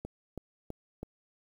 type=click train; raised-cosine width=2 ms; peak=-25 dBFS; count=4; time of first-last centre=0.05-1.03 s; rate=3.06 Hz; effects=9-bit